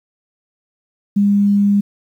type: tone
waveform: sine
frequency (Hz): 202.3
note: G#3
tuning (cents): -45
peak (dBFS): -10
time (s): 1.16-1.81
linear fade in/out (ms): 10
effects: 8-bit